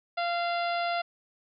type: harmonic tone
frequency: 691 Hz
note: F5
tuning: 19 cents flat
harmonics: 1 / 2 / 3 / 4 / 5 / 6 / 7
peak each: -28 / -34 / -38 / -40 / -42 / -44 / -45 dBFS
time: 0.17-1.02 s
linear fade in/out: 10 ms
effects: none